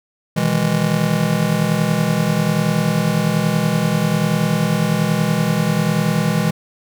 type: chord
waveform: square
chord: E major seventh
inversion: second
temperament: just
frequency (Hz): 123.61 / 154.51 / 164.81 / 206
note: B2 / D#3 / E3 / G#3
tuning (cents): +2 / -12 / 0 / -14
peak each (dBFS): -25 / -24 / -19 / -21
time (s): 0.36-6.51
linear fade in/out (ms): 10
effects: none